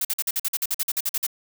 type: noise bursts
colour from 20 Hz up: blue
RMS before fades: -24 dBFS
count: 15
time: 0.01-1.267 s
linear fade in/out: 5 ms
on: 39 ms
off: 48 ms
effects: none

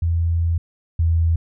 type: tone pair in turn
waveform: sine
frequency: 83.9 / 82.7 Hz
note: E2 / E2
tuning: +31 / +6 cents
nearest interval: unison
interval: 25 cents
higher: first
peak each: -16 / -14 dBFS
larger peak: second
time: 0.02-0.58 / 0.99-1.36 s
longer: first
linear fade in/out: 5 ms
effects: none

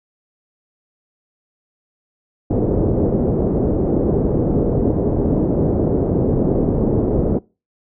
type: low-pass noise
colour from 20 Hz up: white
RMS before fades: -17 dBFS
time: 2.5-7.39 s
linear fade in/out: 10 ms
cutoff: 460 Hz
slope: 24 dB/octave
effects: noise-tail reverb RT60 0.3 s tail -24 dB re dry

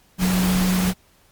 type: tone in noise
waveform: sine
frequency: 183.9 Hz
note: F#3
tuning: 10 cents flat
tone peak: -17 dBFS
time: 0.18-0.94 s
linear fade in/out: 50 ms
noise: pink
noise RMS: -25 dBFS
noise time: 0.18-0.94 s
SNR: +5 dB
effects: pink hiss -57 dBFS RMS until 1.31 s + MP3 96 kbps

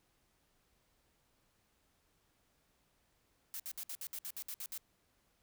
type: noise bursts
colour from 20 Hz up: blue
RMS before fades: -43 dBFS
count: 11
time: 3.54-4.777 s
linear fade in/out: 0 ms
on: 57 ms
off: 61 ms
effects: pink hiss -75 dBFS RMS until 5.42 s

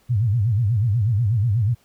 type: tone with vibrato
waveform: sine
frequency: 110 Hz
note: A2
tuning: in tune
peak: -16 dBFS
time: 0.09-1.75 s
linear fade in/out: 20 ms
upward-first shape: sine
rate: 8.2 Hz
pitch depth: 220 cents each way
effects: pink hiss -60 dBFS RMS until 1.84 s

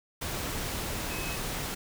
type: tone in noise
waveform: sine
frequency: 2562 Hz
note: E7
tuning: 50 cents flat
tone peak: -39 dBFS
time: 1.1-1.36 s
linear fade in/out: 10 ms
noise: pink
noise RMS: -34 dBFS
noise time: 0.21-1.75 s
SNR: -8 dB
effects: none

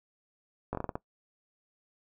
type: slowing click train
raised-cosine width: 1 ms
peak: -19 dBFS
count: 7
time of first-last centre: 0.73-0.955 s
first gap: 19 ms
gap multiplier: 1.27
effects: noise-tail reverb RT60 0.1 s tail -19 dB re dry

